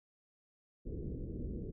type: low-pass noise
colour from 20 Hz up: pink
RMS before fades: -41 dBFS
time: 0.85-1.72 s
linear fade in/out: 20 ms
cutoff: 460 Hz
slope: 48 dB/octave
effects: none